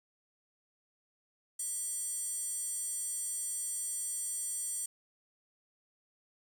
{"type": "tone with high-pass filter", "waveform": "square", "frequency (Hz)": 654, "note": "E5", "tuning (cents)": -14, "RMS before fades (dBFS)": -37, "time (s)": [1.59, 4.86], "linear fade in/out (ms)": 5, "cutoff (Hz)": 8200, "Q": 8.8, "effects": ["10-bit"]}